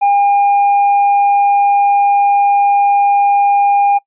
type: tone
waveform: triangle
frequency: 807 Hz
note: G#5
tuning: 50 cents flat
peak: -6 dBFS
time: 0.01-3.99 s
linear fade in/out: 20 ms
effects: noise-tail reverb RT60 0.1 s tail -24 dB re dry + resampled to 8000 Hz

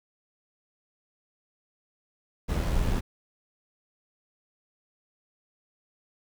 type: noise with amplitude modulation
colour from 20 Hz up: brown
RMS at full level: -24 dBFS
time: 2.48-3.01 s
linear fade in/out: 20 ms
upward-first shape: sine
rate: 84.3 Hz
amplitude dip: 40%
effects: none

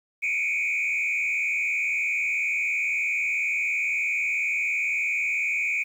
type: tone with frequency modulation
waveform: sine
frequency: 2349 Hz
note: D7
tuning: in tune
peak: -21 dBFS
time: 0.22-5.84 s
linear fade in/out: 20 ms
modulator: 78 Hz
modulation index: 1.9
effects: tanh soft clip ceiling -21 dBFS + 9-bit

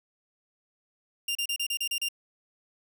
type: tone bursts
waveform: sawtooth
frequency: 2794 Hz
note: F7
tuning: in tune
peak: -24 dBFS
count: 8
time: 1.28-2.087 s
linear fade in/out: 5 ms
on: 72 ms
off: 33 ms
effects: none

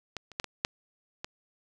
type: clicks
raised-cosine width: 0.2 ms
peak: -18 / -30 / -13 / -19 / -8 / -18 dBFS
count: 6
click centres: 0.167 / 0.317 / 0.399 / 0.443 / 0.649 / 1.245 s
effects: none

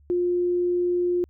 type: tone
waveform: sine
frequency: 353.9 Hz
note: F4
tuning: 23 cents sharp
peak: -20 dBFS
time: 0.1-1.24 s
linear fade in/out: 0 ms
effects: added 72 Hz sine -52 dBFS peak until 1.29 s

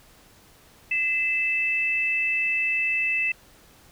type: tone pair together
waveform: sine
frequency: 2037 / 2637 Hz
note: C7 / E7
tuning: -47 / 0 cents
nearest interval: major third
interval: 447 cents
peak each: -29 / -22 dBFS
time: 0.91-3.32 s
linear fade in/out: 5 ms
effects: pink hiss -54 dBFS RMS until 3.91 s

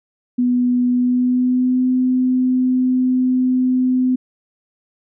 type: tone with pitch glide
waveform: sine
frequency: 246.9 to 254.6 Hz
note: B3 to C4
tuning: 0 to -47 cents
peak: -13 dBFS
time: 0.38-4.16 s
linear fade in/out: 10 ms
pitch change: +53 cents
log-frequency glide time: 0.91-1.87 s
effects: none

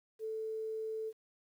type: tone with quantisation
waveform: sine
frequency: 440 Hz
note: A4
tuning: in tune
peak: -36 dBFS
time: 0.19-1.13 s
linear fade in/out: 50 ms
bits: 11
effects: none

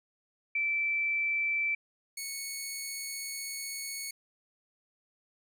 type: tone pair in turn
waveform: sine / 10% pulse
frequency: 2328 / 2212 Hz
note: D7 / C#7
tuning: -16 / -4 cents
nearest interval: minor second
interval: 88 cents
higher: first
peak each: -27 dBFS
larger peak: neither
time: 0.55-1.75 / 2.17-4.11 s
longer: second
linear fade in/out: 5 ms
effects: none

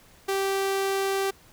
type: tone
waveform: sawtooth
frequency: 390 Hz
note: G4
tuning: 9 cents flat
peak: -20 dBFS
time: 0.28-1.31 s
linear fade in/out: 10 ms
effects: pink hiss -55 dBFS RMS until 1.52 s

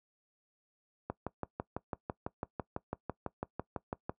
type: click train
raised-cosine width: 1 ms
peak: -21 dBFS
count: 19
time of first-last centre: 1.1-4.095 s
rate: 6.01 Hz
effects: noise-tail reverb RT60 0.1 s tail -20 dB re dry + high-pass 60 Hz 12 dB/octave

